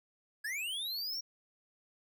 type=linear sweep; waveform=square; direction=up; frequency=1630 to 5660 Hz; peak=-36 dBFS; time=0.44-1.21 s; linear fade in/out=10 ms; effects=none